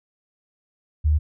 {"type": "tone", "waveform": "sine", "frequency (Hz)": 76, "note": "D#2", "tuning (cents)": -40, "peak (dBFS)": -15, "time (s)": [1.04, 1.19], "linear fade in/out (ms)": 20, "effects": []}